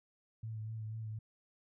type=tone with vibrato; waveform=sine; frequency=110 Hz; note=A2; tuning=in tune; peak=-39 dBFS; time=0.43-1.19 s; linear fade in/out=5 ms; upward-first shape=sine; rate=4.1 Hz; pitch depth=28 cents each way; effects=none